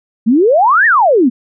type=exponential two-way sweep; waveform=sine; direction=up then down; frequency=207.7 to 1900 to 223.9 Hz; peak=-6 dBFS; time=0.26-1.3 s; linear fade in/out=20 ms; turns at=0.86 s; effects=none